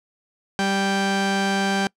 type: tone pair together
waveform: sawtooth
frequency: 196 / 784 Hz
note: G3 / G5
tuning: 0 / 0 cents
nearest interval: 2 octaves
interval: 2400 cents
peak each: -18 dBFS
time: 0.59-1.87 s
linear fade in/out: 0 ms
effects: noise-tail reverb RT60 0.1 s tail -25 dB re dry + low-pass 7000 Hz 12 dB/octave